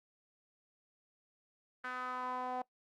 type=tone with band-pass filter sweep; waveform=sawtooth; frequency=252.4 Hz; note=B3; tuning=38 cents sharp; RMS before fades=-40 dBFS; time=1.84-2.62 s; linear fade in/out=5 ms; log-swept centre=1500 to 770 Hz; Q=3.8; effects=noise-tail reverb RT60 0.1 s tail -21 dB re dry + Opus 48 kbps